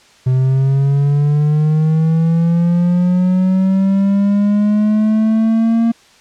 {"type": "linear sweep", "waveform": "triangle", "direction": "up", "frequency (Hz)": [127.7, 231.3], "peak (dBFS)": -8, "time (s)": [0.26, 5.92], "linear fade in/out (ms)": 10, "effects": ["white hiss -47 dBFS RMS until 6.2 s", "low-pass 6000 Hz 12 dB/octave"]}